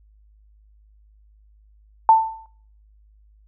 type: tone with exponential decay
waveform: sine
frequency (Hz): 890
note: A5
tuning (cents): +20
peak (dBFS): -6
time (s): 2.09-2.46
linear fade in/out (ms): 1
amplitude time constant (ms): 79
effects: noise-tail reverb RT60 0.6 s tail -19 dB re dry + added 52 Hz sine -51 dBFS peak until 3.47 s